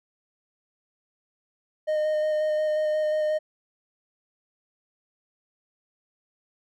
triangle tone with vibrato, 614 Hz, D#5, 23 cents flat, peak -20 dBFS, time 1.87-3.39 s, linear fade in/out 20 ms, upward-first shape square, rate 5.6 Hz, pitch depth 10 cents each way, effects none

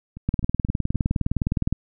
two click trains, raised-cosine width 5 ms, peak -9 / -24 dBFS, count 29 / 4, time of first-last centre 0.29-1.726 / 0.17-0.947 s, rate 19.5 / 3.86 Hz, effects none

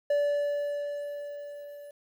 triangle tone with level ramp, 579 Hz, D5, 25 cents flat, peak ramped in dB -20 to -41 dBFS, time 0.1-1.91 s, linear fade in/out 5 ms, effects 10-bit

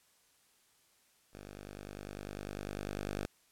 5% pulse tone with level ramp, 50 Hz, G1, 35 cents sharp, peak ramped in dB -37 to -24 dBFS, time 1.33-3.26 s, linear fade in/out 5 ms, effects white hiss -69 dBFS RMS until 3.51 s + low-pass 12000 Hz 12 dB/octave

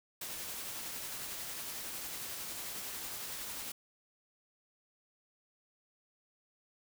white noise with tremolo, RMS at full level -41 dBFS, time 0.21-3.72 s, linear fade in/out 5 ms, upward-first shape triangle, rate 11 Hz, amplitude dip 25%, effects none

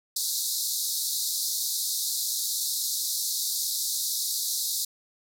pink band-pass noise, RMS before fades -29 dBFS, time 0.16-4.85 s, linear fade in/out 5 ms, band 3800 to 16000 Hz, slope 96 dB/octave, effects none

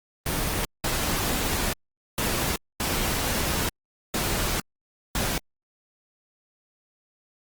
pink noise bursts at uneven times, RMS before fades -26 dBFS, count 6, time 0.26-0.65 / 0.84-1.73 / 2.18-2.56 / 2.8-3.69 / 4.14-4.6 / 5.15-5.38 s, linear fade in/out 2 ms, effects Opus 24 kbps

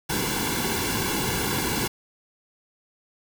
pink noise with comb filter, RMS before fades -26 dBFS, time 0.09-1.88 s, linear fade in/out 10 ms, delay 1.6 ms, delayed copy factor -0.8, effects none

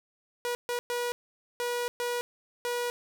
sawtooth tone bursts at uneven times, 483.8 Hz, B4, 36 cents flat, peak -25 dBFS, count 6, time 0.45-0.55 / 0.69-0.79 / 0.9-1.12 / 1.6-1.88 / 2-2.21 / 2.65-2.9 s, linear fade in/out 0 ms, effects none

